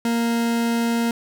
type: tone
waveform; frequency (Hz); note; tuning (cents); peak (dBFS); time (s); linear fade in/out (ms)
40% pulse; 232.8; A#3; -2; -18; 0.05-1.11; 2
effects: none